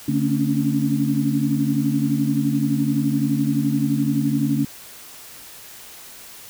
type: tone cluster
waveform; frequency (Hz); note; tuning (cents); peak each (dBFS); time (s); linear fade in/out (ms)
sine; 144.3 / 223.6 / 274.6 / 286.3; D3 / A3 / C#4 / D4; -30 / +28 / -16 / -44; -23; 0.08-4.65; 5
effects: white hiss -41 dBFS RMS until 6.49 s